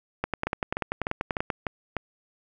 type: two click trains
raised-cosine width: 0.5 ms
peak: -12 / -11 dBFS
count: 6 / 14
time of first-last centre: 0.47-1.967 / 0.24-1.502 s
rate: 3.34 / 10.3 Hz
effects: none